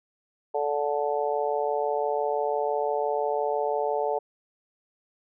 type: harmonic tone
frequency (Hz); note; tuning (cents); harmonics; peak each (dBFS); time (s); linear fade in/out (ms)
145.9; D3; -11; 3 / 4 / 5 / 6; -28 / -29 / -30 / -31; 0.54-4.19; 10
effects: none